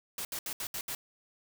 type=noise bursts at uneven times; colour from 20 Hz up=white; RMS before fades=-37 dBFS; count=6; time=0.18-0.25 / 0.32-0.39 / 0.46-0.53 / 0.6-0.67 / 0.74-0.81 / 0.88-0.95 s; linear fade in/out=2 ms; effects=none